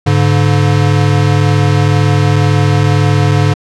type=tone pair together; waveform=square; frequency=101.7 / 143.64 Hz; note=G#2 / D3; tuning=-36 / -38 cents; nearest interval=tritone; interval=598 cents; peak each=-11 dBFS; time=0.06-3.54 s; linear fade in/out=10 ms; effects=low-pass 6000 Hz 12 dB/octave